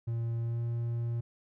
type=tone with pitch glide; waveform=triangle; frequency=116 to 117.48 Hz; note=A#2 to A#2; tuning=-8 to +14 cents; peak=-28 dBFS; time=0.07-1.21 s; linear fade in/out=10 ms; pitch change=+22 cents; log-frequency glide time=0.41-0.61 s; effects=none